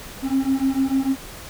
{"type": "beating tone pair", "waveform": "triangle", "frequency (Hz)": [264.9, 271.6], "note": ["C4", "C#4"], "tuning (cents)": [22, -35], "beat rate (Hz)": 6.7, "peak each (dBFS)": -18, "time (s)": [0.22, 1.16], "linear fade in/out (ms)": 50, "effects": ["tanh soft clip ceiling -12 dBFS", "pink hiss -38 dBFS RMS until 1.49 s"]}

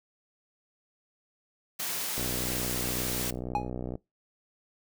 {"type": "high-pass noise", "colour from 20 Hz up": "white", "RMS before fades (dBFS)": -33, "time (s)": [1.79, 3.31], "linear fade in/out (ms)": 10, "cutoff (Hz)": 110, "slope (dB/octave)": 48}
{"type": "click train", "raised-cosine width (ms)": 2, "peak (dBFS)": -22, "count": 111, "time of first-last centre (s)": [2.18, 3.954], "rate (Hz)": 62}
{"type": "tone with exponential decay", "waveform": "triangle", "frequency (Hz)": 830.6, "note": "G#5", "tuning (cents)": 0, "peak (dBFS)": -20, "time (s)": [3.55, 3.7], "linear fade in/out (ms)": 1, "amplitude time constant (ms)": 32}
{"effects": ["noise-tail reverb RT60 0.2 s tail -23 dB re dry"]}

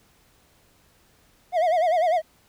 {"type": "tone with vibrato", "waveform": "triangle", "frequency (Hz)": 677, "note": "E5", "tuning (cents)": 46, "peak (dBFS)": -16, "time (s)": [1.52, 2.22], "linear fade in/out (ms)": 50, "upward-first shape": "sine", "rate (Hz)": 10, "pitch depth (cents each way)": 140, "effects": ["pink hiss -60 dBFS RMS until 2.48 s"]}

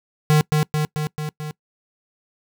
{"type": "tone with echo", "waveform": "square", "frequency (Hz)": 152.2, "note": "D#3", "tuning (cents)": -38, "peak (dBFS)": -13, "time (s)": [0.3, 0.41], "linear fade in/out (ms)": 0, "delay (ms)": 220, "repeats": 5, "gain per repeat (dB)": -3, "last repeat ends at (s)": 1.51, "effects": ["noise-tail reverb RT60 0.1 s tail -23 dB re dry"]}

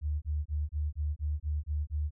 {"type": "tone bursts", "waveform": "sine", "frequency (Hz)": 74.9, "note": "D2", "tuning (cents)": 35, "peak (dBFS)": -28, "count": 9, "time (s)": [0.01, 2.108], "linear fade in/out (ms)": 50, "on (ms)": 210, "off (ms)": 26, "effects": []}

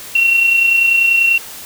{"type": "tone with amplitude modulation", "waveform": "sine", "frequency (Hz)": 2730, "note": "F7", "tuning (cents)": -40, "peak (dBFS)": -7, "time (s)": [0.15, 1.38], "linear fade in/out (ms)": 5, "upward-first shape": "sine", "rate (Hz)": 30.2, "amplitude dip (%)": 45, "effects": ["white hiss -32 dBFS RMS until 1.65 s"]}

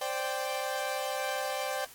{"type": "chord", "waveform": "sawtooth", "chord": "C suspended second", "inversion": "none", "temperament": "equal", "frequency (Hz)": [523.3, 587.3, 784], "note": ["C5", "D5", "G5"], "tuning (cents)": [0, 0, 0], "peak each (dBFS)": [-32, -32, -31], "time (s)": [0.01, 1.85], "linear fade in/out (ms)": 5, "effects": ["white hiss -52 dBFS RMS until 1.94 s", "AAC 64 kbps"]}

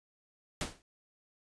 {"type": "noise with exponential decay", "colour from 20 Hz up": "pink", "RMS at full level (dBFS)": -31, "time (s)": [0.61, 0.82], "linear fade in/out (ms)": 1, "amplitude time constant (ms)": 44, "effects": ["resampled to 22050 Hz"]}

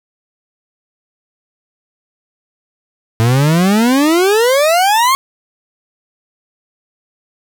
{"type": "exponential sweep", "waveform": "40% pulse", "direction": "up", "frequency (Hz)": [110.2, 1102], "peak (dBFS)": -8, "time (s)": [3.2, 5.15], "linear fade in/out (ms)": 0, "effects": []}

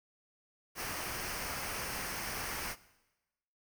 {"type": "noise with comb filter", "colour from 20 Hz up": "pink", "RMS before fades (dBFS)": -39, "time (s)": [0.75, 2.76], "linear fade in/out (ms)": 50, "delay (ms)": 0.27, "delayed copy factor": -0.55, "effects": ["noise-tail reverb RT60 1.0 s tail -18 dB re dry"]}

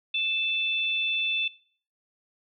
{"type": "tone pair together", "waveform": "sine", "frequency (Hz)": [2637, 3520], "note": ["E7", "A7"], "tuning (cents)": [0, 0], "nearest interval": "perfect fourth", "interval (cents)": 500, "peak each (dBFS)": -27, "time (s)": [0.14, 1.48], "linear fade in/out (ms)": 5, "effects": ["noise-tail reverb RT60 0.5 s tail -21 dB re dry"]}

